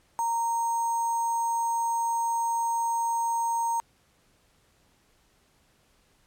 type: tone with sample-and-hold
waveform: sine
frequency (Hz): 926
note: A#5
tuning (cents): -12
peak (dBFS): -24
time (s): 0.19-3.8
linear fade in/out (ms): 0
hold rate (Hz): 7350
effects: pink hiss -65 dBFS RMS until 6.26 s + low-pass 12000 Hz 12 dB/octave